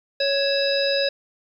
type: harmonic tone with a mistuned harmonic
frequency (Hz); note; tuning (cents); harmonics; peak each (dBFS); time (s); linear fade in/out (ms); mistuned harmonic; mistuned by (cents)
556; C#5; +5; 1 / 3 / 5 / 7 / 9; -21 / -29 / -31 / -26 / -27; 0.2-1.09; 5; 5; -90
effects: 9-bit